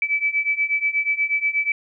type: beating tone pair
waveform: sine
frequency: 2300 / 2308.3 Hz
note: D7 / D7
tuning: -37 / -30 cents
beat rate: 8.3 Hz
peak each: -23 / -21 dBFS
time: 0.02-1.72 s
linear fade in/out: 2 ms
effects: none